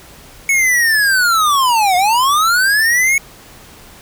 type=linear two-way sweep; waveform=square; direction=down then up; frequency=2217 to 706 to 2217 Hz; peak=-11 dBFS; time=0.49-3.18 s; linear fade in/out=2 ms; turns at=1.96 s; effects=pink hiss -40 dBFS RMS until 4.01 s